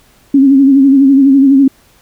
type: tone with vibrato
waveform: sine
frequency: 273 Hz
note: C#4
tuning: 26 cents flat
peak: -3 dBFS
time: 0.34-1.68 s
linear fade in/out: 5 ms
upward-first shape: sine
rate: 12 Hz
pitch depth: 58 cents each way
effects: pink hiss -48 dBFS RMS until 2.01 s